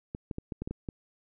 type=clicks; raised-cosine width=3 ms; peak=-22 dBFS; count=8; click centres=0.149 / 0.312 / 0.384 / 0.522 / 0.62 / 0.675 / 0.71 / 0.888 s; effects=none